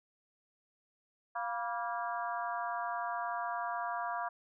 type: harmonic tone with a mistuned harmonic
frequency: 233.1 Hz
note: A#3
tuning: in tune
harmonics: 3 / 4 / 5 / 6 / 7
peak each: -38 / -39 / -40 / -44 / -45 dBFS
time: 1.35-4.29 s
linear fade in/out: 10 ms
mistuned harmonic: 4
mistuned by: +67 cents
effects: none